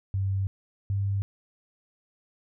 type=tone pair in turn; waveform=sine; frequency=97 / 99.1 Hz; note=G2 / G2; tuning=-18 / +19 cents; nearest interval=unison; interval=37 cents; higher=second; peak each=-24 dBFS; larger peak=neither; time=0.14-0.47 / 0.9-1.22 s; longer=first; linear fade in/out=0 ms; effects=none